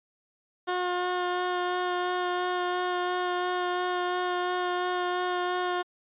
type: tone with vibrato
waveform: 15% pulse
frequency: 359.4 Hz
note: F4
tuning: 50 cents sharp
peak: -20 dBFS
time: 0.67-5.83 s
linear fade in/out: 20 ms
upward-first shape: sine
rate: 2.9 Hz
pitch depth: 11 cents each way
effects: resampled to 8000 Hz